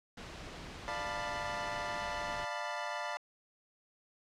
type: noise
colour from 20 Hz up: pink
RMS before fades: -46 dBFS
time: 0.17-2.45 s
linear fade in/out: 5 ms
type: chord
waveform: 25% pulse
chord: B half-diminished seventh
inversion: first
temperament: equal with one note detuned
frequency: 594.2 / 698.5 / 880 / 987.8 Hz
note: D5 / F5 / A5 / B5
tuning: +20 / 0 / 0 / 0 cents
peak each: -38 dBFS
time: 0.88-3.17 s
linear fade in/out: 0 ms
effects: low-pass 5000 Hz 12 dB/octave